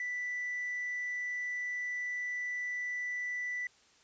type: tone with tanh clipping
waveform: triangle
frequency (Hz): 1975.5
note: B6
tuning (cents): 0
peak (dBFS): -34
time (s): 0-3.67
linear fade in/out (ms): 2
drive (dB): 5
effects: white hiss -64 dBFS RMS until 4.03 s + resampled to 16000 Hz